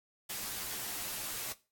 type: noise with comb filter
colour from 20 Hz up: white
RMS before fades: -39 dBFS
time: 0.29-1.53 s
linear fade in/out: 10 ms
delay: 12 ms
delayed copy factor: -0.7
effects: noise-tail reverb RT60 0.3 s tail -17 dB re dry + AAC 64 kbps